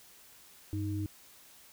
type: tone pair together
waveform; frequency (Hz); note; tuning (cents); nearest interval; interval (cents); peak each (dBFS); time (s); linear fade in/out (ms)
sine; 97.99 / 311.1; G2 / D#4; 0 / 0; octave + minor sixth; 2000; -33 / -36; 0.73-1.06; 0
effects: white hiss -57 dBFS RMS until 1.72 s